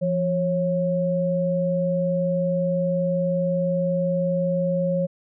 sine tone pair together, 172.2 / 546.7 Hz, F3 / C#5, -24 / -24 cents, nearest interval octave + minor sixth, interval 2000 cents, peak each -23 / -22 dBFS, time 0.01-5.07 s, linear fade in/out 20 ms, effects none

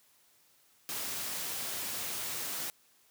white noise, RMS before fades -37 dBFS, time 0.89-2.7 s, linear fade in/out 0 ms, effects white hiss -66 dBFS RMS until 3.1 s + high-pass 80 Hz 12 dB/octave

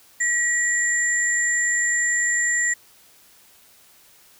sine tone pair together, 1920 / 7249 Hz, B6 / A#8, -49 / -49 cents, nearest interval octave + major seventh, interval 2300 cents, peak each -20 / -23 dBFS, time 0.2-2.74 s, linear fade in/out 10 ms, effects white hiss -53 dBFS RMS until 4.39 s

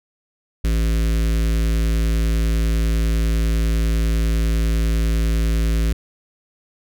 square tone with notch filter, 55 Hz, A1, in tune, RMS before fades -18 dBFS, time 0.64-5.93 s, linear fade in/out 5 ms, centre 840 Hz, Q 0.74, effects none

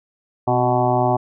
harmonic tone with a mistuned harmonic, 123.8 Hz, B2, 5 cents sharp, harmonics 1 / 2 / 3 / 5 / 6 / 7 / 8 / 9, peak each -22 / -25 / -23 / -22 / -20 / -23 / -29 / -30 dBFS, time 0.47-1.17 s, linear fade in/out 10 ms, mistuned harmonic 2, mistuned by +49 cents, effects none

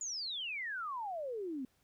sine exponential sweep, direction down, 7080 to 247.7 Hz, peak -37 dBFS, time 0.01-1.65 s, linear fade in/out 2 ms, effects pink hiss -74 dBFS RMS until 1.83 s

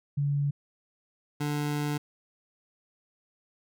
sine / 25% pulse tone pair in turn, 142.8 / 147.32 Hz, D3 / D3, -48 / +6 cents, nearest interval minor second, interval 54 cents, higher second, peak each -24 dBFS, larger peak neither, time 0.17-0.51 / 1.4-1.98 s, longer second, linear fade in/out 10 ms, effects none

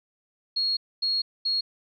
sine tone bursts at uneven times, 4300 Hz, C8, 47 cents sharp, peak -22 dBFS, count 3, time 0.56-0.77 / 1.02-1.22 / 1.45-1.61 s, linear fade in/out 10 ms, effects MP3 64 kbps

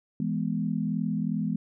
sine chord, E major, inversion none, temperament equal, 164.81 / 207.7 / 246.9 Hz, E3 / G#3 / B3, 0 / 0 / 0 cents, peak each -30 / -29 / -31 dBFS, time 0.2-1.56 s, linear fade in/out 2 ms, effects none

